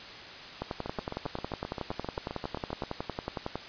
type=two click trains; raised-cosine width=1 ms; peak=-18 / -21 dBFS; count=33 / 16; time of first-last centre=0.62-3.556 / 0.86-2.836 s; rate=10.9 / 7.59 Hz; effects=white hiss -44 dBFS RMS until 3.68 s + resampled to 11025 Hz